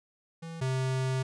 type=tone pair in turn; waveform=square; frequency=164.81 / 130.81 Hz; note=E3 / C3; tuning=0 / 0 cents; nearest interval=major third; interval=400 cents; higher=first; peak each=-39 / -28 dBFS; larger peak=second; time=0.42-0.61 / 0.61-1.23 s; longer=second; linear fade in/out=10 ms; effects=resampled to 22050 Hz